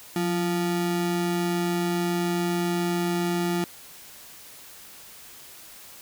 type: ring-modulated tone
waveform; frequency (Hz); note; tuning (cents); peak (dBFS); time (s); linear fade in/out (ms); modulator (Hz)
square; 261.6; C4; 0; -21; 0.16-3.64; 0; 83.6
effects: white hiss -46 dBFS RMS until 6.01 s